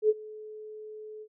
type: tone with ADSR envelope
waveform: sine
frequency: 429.5 Hz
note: A4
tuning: 42 cents flat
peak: -17 dBFS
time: 0.02-1.28 s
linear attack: 73 ms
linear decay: 37 ms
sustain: -23 dB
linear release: 62 ms
effects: none